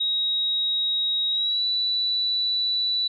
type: tone with pitch glide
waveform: sine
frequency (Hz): 3800 to 3957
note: A#7 to B7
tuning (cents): +33 to +3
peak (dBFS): -21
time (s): 0-3.08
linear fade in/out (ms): 10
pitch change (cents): +70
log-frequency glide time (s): 1.3-1.64
effects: none